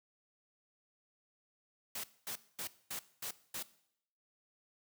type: noise bursts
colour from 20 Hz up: white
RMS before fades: -41 dBFS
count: 6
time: 1.95-3.628 s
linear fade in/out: 5 ms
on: 88 ms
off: 230 ms
effects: noise-tail reverb RT60 0.7 s tail -18 dB re dry + high-pass 100 Hz 12 dB/octave